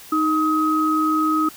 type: tone pair together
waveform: sine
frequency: 311.1 / 1265.8 Hz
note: D#4 / D#6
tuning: 0 / +29 cents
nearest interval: 2 octaves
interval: 2429 cents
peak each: -19 dBFS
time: 0.12-1.49 s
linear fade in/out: 5 ms
effects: white hiss -42 dBFS RMS until 1.56 s